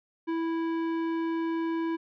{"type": "tone with tanh clipping", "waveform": "triangle", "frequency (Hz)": 329.2, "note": "E4", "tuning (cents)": -2, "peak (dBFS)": -29, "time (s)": [0.27, 1.97], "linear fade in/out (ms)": 20, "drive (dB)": 18, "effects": []}